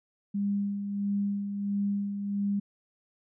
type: tone with tremolo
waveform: sine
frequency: 201.4 Hz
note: G3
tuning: 47 cents sharp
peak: -25 dBFS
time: 0.34-2.6 s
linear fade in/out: 10 ms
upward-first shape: sine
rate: 1.5 Hz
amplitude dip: 50%
effects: none